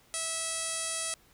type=tone with low-pass filter; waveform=5% pulse; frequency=652 Hz; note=E5; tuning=19 cents flat; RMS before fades=-34 dBFS; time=0.14-1.14 s; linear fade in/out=0 ms; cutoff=10000 Hz; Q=6.3; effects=pink hiss -62 dBFS RMS until 1.33 s